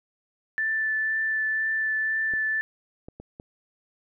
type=tone with vibrato; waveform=sine; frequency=1760 Hz; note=A6; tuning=in tune; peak=-23 dBFS; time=0.58-2.61 s; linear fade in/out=0 ms; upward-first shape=triangle; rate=2 Hz; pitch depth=11 cents each way
type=clicks; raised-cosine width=2 ms; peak=-27 dBFS; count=4; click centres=2.337 / 3.085 / 3.2 / 3.399 s
effects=none